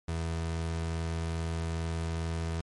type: tone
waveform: 30% pulse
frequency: 82.41 Hz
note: E2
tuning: in tune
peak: -28 dBFS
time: 0.08-2.61 s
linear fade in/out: 5 ms
effects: MP3 48 kbps